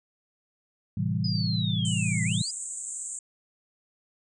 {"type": "chord", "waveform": "sine", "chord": "A minor seventh", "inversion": "none", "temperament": "equal", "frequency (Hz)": [110, 130.81, 164.81, 196], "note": ["A2", "C3", "E3", "G3"], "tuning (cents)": [0, 0, 0, 0], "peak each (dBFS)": [-29, -32, -29, -31], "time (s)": [0.97, 2.42], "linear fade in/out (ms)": 5}
{"type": "linear two-way sweep", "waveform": "sine", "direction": "down then up", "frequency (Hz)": [5030, 1948, 5030], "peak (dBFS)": -31, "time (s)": [1.24, 2.51], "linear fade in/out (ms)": 5, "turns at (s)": 2.24}
{"type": "band-pass noise", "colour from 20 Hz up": "white", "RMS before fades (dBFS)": -36, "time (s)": [1.85, 3.19], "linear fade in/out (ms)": 2, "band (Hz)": [7100, 8500], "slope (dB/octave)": 96}
{"effects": []}